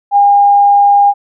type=tone; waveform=sine; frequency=809 Hz; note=G#5; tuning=46 cents flat; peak=-4 dBFS; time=0.11-1.14 s; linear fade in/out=50 ms; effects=none